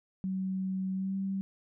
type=tone with pitch glide; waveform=sine; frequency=189.1 to 193.74 Hz; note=F#3 to G3; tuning=+38 to -20 cents; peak=-30 dBFS; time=0.24-1.41 s; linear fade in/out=0 ms; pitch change=+42 cents; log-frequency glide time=0.94-1.15 s; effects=none